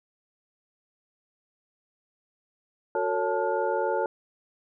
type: tone cluster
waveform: sine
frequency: 368.6 / 452.6 / 559 / 876 / 1423 Hz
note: F#4 / A4 / C#5 / A5 / F6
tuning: -7 / +49 / +14 / -8 / +32 cents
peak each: -31 / -29 / -29 / -29 / -36 dBFS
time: 2.95-4.06 s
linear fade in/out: 2 ms
effects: none

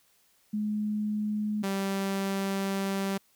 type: tone pair in turn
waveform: sine / sawtooth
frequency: 211 / 195.28 Hz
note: G#3 / G3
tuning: +28 / -6 cents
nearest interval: minor second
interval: 134 cents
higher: first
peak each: -27 / -24 dBFS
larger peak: second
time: 0.53-1.63 / 1.63-3.18 s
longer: second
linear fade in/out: 10 ms
effects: white hiss -66 dBFS RMS until 3.35 s

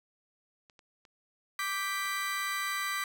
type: clicks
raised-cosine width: 0.2 ms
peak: -38 / -38 / -40 / -32 dBFS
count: 4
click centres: 0.698 / 0.792 / 1.052 / 2.057 s
type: chord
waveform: 35% pulse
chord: G major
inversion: second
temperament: equal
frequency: 1174.7 / 1568 / 1975.5 Hz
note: D6 / G6 / B6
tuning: 0 / 0 / 0 cents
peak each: -33 / -38 / -33 dBFS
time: 1.59-3.04 s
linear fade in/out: 2 ms
effects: 11-bit

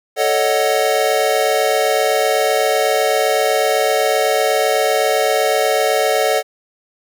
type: chord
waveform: square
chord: D# half-diminished seventh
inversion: second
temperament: equal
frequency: 440 / 554.4 / 622.3 / 740 Hz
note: A4 / C#5 / D#5 / F#5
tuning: 0 / 0 / 0 / 0 cents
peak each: -20 dBFS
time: 0.16-6.43 s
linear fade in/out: 50 ms
effects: none

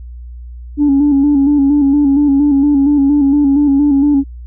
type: tone with vibrato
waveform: sine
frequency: 283.9 Hz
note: C#4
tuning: 41 cents sharp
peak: -6 dBFS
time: 0.77-4.24 s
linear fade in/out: 50 ms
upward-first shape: square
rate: 4.3 Hz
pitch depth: 49 cents each way
effects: tanh soft clip ceiling -4 dBFS + added 60 Hz sine -27 dBFS peak until 4.46 s

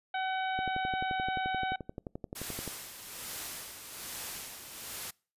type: harmonic tone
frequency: 756 Hz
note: F#5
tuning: 37 cents sharp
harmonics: 1 / 2 / 3 / 4 / 5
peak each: -32 / -37 / -42 / -45 / -46 dBFS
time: 0.14-1.76 s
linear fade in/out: 5 ms
type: click train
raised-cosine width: 2 ms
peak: -25 dBFS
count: 25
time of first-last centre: 0.59-2.677 s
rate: 11.5 Hz
type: noise with tremolo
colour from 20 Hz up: white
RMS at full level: -39 dBFS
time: 2.35-5.11 s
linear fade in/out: 10 ms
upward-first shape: sine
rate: 1.2 Hz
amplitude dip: 55%
effects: noise-tail reverb RT60 0.4 s tail -26 dB re dry + resampled to 32000 Hz

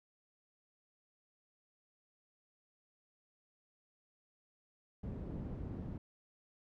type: low-pass noise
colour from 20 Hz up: white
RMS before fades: -43 dBFS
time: 5.03-5.98 s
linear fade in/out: 5 ms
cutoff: 190 Hz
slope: 12 dB/octave
effects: none

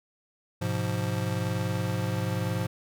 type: chord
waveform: square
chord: F diminished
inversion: first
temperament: just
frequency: 104.77 / 125.72 / 174.61 Hz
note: Ab2 / Cb3 / F3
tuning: +16 / +31 / 0 cents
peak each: -31 / -33 / -33 dBFS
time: 0.61-2.67 s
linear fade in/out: 10 ms
effects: none

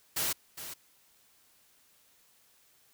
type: noise with echo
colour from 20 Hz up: white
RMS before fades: -31 dBFS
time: 0.16-0.33 s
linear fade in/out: 10 ms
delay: 410 ms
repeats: 1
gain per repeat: -11 dB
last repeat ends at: 0.74 s
effects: white hiss -65 dBFS RMS until 2.93 s

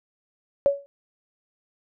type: tone with exponential decay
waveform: sine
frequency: 562 Hz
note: C#5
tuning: 24 cents sharp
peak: -12 dBFS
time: 0.66-0.86 s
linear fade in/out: 0 ms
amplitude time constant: 43 ms
effects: none

